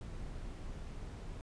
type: noise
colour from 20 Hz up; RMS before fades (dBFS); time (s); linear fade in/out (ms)
brown; -44; 0.01-1.41; 0
effects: resampled to 22050 Hz